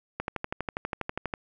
click train, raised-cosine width 0.5 ms, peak -15 dBFS, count 15, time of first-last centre 0.2-1.338 s, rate 12.3 Hz, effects none

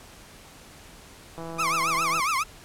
click train, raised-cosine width 1 ms, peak -24 dBFS, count 136, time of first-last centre 1.38-2.198 s, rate 165 Hz
30% pulse tone with vibrato, 1173 Hz, D6, 2 cents flat, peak -20 dBFS, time 1.58-2.44 s, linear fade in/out 20 ms, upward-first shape triangle, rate 7.3 Hz, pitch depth 250 cents each way
effects pink hiss -48 dBFS RMS until 2.64 s + low-pass 12000 Hz 12 dB/octave

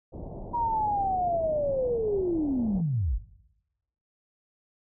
pink low-pass noise, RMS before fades -39 dBFS, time 0.12-2.82 s, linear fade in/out 20 ms, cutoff 800 Hz, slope 48 dB/octave
sine linear sweep, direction down, 960 to 38.89 Hz, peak -24 dBFS, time 0.53-3.19 s, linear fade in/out 20 ms
effects noise-tail reverb RT60 0.9 s tail -17 dB re dry

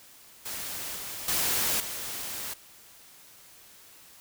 white noise with level steps, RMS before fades -36 / -38 / -27 / -36 dBFS, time 0.45-2.54 s, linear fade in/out 10 ms, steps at 0.96 / 1.28 / 1.8 s, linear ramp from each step 2 ms, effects white hiss -53 dBFS RMS until 4.2 s

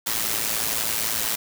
white noise with amplitude modulation, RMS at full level -22 dBFS, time 0.06-1.36 s, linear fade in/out 10 ms, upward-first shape sine, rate 111 Hz, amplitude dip 70%, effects none

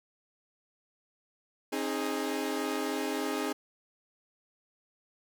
sawtooth chord, Ab major, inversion first, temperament equal with one note detuned, 267.7 / 311.1 / 415.3 Hz, C4 / Eb4 / Ab4, +40 / 0 / 0 cents, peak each -31 dBFS, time 1.72-3.53 s, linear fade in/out 10 ms, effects none

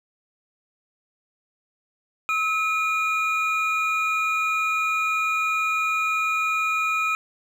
triangle tone pair together, 1291 / 2437 Hz, E6 / D#7, -37 / -37 cents, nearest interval major seventh, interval 1100 cents, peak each -22 dBFS, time 2.29-7.15 s, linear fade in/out 0 ms, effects none

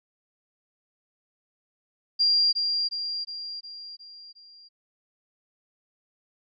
sine tone with echo, 4773 Hz, D8, 27 cents sharp, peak -18 dBFS, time 2.19-2.53 s, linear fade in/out 20 ms, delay 360 ms, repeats 6, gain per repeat -5 dB, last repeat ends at 4.69 s, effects none

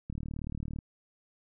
click train, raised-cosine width 5 ms, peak -25 dBFS, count 27, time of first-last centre 0.1-0.788 s, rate 37.8 Hz, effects none

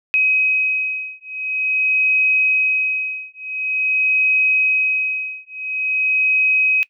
sine beating tone pair, 2533 / 2533.47 Hz, D#7 / D#7, +30 / +31 cents, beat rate 0.47 Hz, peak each -18 dBFS, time 0.14-6.83 s, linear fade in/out 0 ms, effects noise-tail reverb RT60 0.1 s tail -20 dB re dry

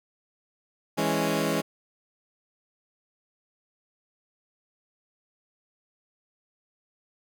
15% pulse chord, C# minor, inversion first, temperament equal, 164.81 / 207.7 / 277.2 Hz, E3 / G#3 / C#4, 0 / 0 / 0 cents, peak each -22 dBFS, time 0.97-1.62 s, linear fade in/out 20 ms, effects none

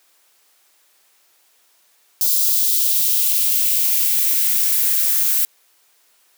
violet noise with high-pass filter sweep, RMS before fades -17 dBFS, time 2.21-5.45 s, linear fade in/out 0 ms, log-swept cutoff 4300 to 1300 Hz, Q 1.8, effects white hiss -58 dBFS RMS until 6.37 s + high-pass 400 Hz 12 dB/octave

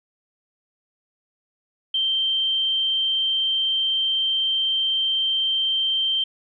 sine tone, 3136 Hz, G7, in tune, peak -19 dBFS, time 1.94-6.24 s, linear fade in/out 5 ms, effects none

